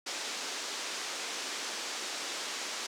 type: band-pass noise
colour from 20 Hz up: white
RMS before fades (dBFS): -38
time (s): 0.06-2.87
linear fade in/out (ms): 10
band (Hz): 260 to 6800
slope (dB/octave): 24
effects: none